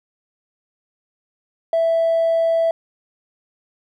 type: tone with hard clipping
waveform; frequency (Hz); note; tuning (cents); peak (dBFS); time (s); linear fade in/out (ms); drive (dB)
sine; 660; E5; +2; -15; 1.73-2.71; 2; 1
effects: none